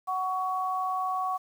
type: tone pair together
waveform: sine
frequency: 744.7 / 1120 Hz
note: F#5 / C#6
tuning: +11 / +18 cents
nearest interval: perfect fifth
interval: 707 cents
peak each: -30 / -29 dBFS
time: 0.07-1.38 s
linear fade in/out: 20 ms
effects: 9-bit